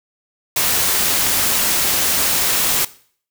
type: noise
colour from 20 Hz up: white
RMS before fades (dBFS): -17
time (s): 0.56-2.85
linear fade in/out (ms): 5
effects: noise-tail reverb RT60 0.5 s tail -18 dB re dry